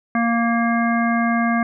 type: harmonic tone with a mistuned harmonic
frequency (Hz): 232.6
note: A#3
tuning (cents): -4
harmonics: 1 / 3 / 5 / 7 / 9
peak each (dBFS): -18 / -23 / -25 / -26 / -28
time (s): 0.15-1.63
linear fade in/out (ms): 2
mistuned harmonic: 9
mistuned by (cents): +20
effects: none